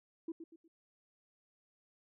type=tone with echo; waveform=sine; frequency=329 Hz; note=E4; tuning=3 cents flat; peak=-36 dBFS; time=0.28-0.32 s; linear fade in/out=5 ms; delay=120 ms; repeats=3; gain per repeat=-9 dB; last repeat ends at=0.68 s; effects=tanh soft clip ceiling -33 dBFS